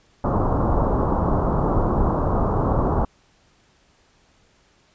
pink low-pass noise, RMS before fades -20 dBFS, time 0.24-3.05 s, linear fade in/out 2 ms, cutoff 1200 Hz, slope 48 dB/octave, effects pink hiss -59 dBFS RMS until 4.94 s + resampled to 16000 Hz

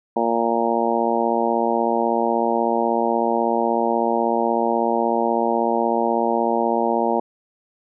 harmonic tone, 116.3 Hz, A#2, 4 cents flat, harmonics 2 / 3 / 4 / 5 / 6 / 7 / 8, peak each -25 / -25 / -25 / -25 / -25 / -25 / -25 dBFS, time 0.16-7.2 s, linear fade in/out 5 ms, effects none

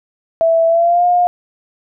sine tone with pitch glide, 659.3 to 710.7 Hz, E5 to F5, 0 to +30 cents, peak -9 dBFS, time 0.41-1.27 s, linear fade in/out 0 ms, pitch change +130 cents, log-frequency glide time 0.67-1.05 s, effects none

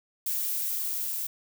violet noise with level ramp, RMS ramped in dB -29 to -32 dBFS, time 0.26-1.27 s, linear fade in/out 5 ms, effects none

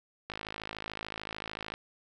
click train, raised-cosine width 0.3 ms, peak -21 dBFS, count 78, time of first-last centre 0.3-1.739 s, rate 53.5 Hz, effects none

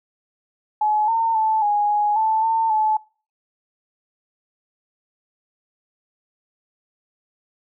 sine tone with pitch steps, 850 / 908 / 875 / 828 / 833 / 879 / 900 / 864 Hz, G#5 / A#5 / A5 / G#5 / G#5 / A5 / A5 / A5, +40 / -46 / -10 / -5 / +5 / -2 / +39 / -32 cents, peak -16 dBFS, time 0.81-2.97 s, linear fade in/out 5 ms, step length 270 ms, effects noise-tail reverb RT60 0.4 s tail -24 dB re dry

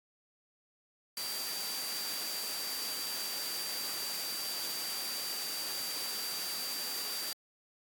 sine tone in noise, 4684 Hz, D8, 5 cents flat, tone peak -38 dBFS, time 1.17-7.33 s, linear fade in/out 2 ms, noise white, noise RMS -39 dBFS, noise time 1.17-7.33 s, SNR -2 dB, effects high-pass 200 Hz 12 dB/octave + AAC 64 kbps

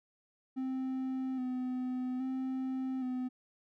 triangle tone with vibrato, 257.4 Hz, C4, 28 cents flat, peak -31 dBFS, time 0.56-3.29 s, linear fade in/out 20 ms, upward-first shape square, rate 0.61 Hz, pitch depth 26 cents each way, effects none

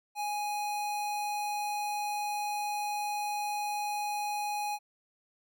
square tone, 830.6 Hz, G#5, in tune, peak -32 dBFS, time 0.15-4.79 s, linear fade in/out 50 ms, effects none

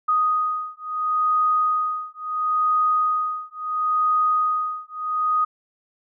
sine beating tone pair, 1245 / 1245.73 Hz, D#6 / D#6, +1 / +2 cents, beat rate 0.73 Hz, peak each -22 dBFS, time 0.08-5.45 s, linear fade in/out 10 ms, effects none

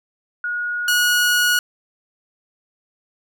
sine / sawtooth tone pair in turn, 1446 / 1453.9 Hz, F#6 / F#6, -40 / -31 cents, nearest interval unison, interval 9 cents, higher second, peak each -21 / -11 dBFS, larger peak second, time 0.44-0.88 / 0.88-1.59 s, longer second, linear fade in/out 2 ms, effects none

